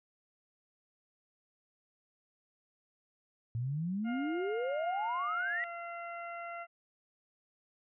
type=exponential sweep; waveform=sine; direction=up; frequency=112.2 to 1993 Hz; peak=-32 dBFS; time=3.55-5.64 s; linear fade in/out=0 ms
type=tone with pitch glide; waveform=20% pulse; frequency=707 to 685.7 Hz; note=F5 to F5; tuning=+21 to -32 cents; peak=-35 dBFS; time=4.04-6.67 s; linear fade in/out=50 ms; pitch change=-53 cents; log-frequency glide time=5.43-5.69 s
effects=resampled to 8000 Hz